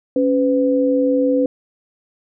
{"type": "tone pair together", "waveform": "sine", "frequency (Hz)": [277.2, 503.4], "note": ["C#4", "B4"], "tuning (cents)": [0, 33], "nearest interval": "minor seventh", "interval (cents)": 1033, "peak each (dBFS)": -16, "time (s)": [0.16, 1.46], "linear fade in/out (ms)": 2, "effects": []}